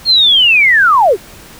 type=linear sweep; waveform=sine; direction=down; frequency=4306 to 329.6 Hz; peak=-5 dBFS; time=0.05-1.17 s; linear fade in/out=50 ms; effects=pink hiss -36 dBFS RMS until 1.59 s